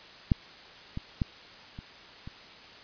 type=clicks; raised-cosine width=5 ms; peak=-9 / -21 / -14 / -28 / -28 dBFS; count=5; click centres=0.318 / 0.974 / 1.218 / 1.789 / 2.275 s; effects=white hiss -49 dBFS RMS until 2.83 s + resampled to 11025 Hz